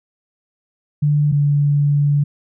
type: tone pair in turn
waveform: sine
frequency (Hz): 147.4 / 144.53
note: D3 / D3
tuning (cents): +7 / -27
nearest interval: unison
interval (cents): 34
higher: first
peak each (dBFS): -12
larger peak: neither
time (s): 1.02-1.32 / 1.32-2.24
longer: second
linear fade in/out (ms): 10
effects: none